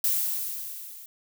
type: noise with level ramp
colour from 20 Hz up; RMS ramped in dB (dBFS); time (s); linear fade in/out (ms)
violet; -23 to -45; 0.04-1.06; 2
effects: none